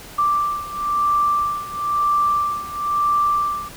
sine beating tone pair, 1174.7 / 1175.7 Hz, D6 / D6, 0 / +2 cents, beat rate 1 Hz, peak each -22 / -19 dBFS, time 0.18-3.69 s, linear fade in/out 10 ms, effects pink hiss -39 dBFS RMS until 3.76 s

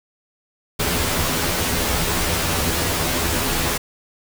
pink noise with comb filter, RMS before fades -21 dBFS, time 0.79-3.78 s, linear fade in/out 10 ms, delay 12 ms, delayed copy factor +1, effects none

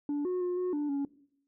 sine tone with pitch steps, 290.1 / 364 / 357.7 / 363.6 / 293.5 / 280.6 Hz, D4 / F#4 / F4 / F#4 / D4 / C#4, -21 / -28 / +41 / -30 / -1 / +21 cents, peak -26 dBFS, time 0.09-1.05 s, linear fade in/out 2 ms, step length 160 ms, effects noise-tail reverb RT60 0.7 s tail -21 dB re dry + tanh soft clip ceiling -28 dBFS

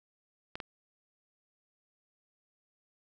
clicks, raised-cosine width 0.3 ms, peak -22 dBFS, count 2, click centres 0.555 / 0.602 s, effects none

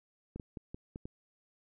clicks, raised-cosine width 3 ms, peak -29 dBFS, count 6, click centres 0.36 / 0.398 / 0.572 / 0.745 / 0.959 / 1.055 s, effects none

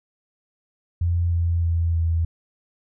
sine tone with pitch steps, 86.1 / 84.96 / 83.84 / 82.74 Hz, F2 / F2 / E2 / E2, -24 / -47 / +30 / +7 cents, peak -18 dBFS, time 1.01-2.25 s, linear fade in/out 5 ms, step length 310 ms, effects none

